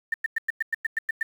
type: tone bursts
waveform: sine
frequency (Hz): 1800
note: A6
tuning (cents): +39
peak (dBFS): -21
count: 10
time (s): 0.12-1.23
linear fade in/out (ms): 5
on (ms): 21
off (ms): 100
effects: 8-bit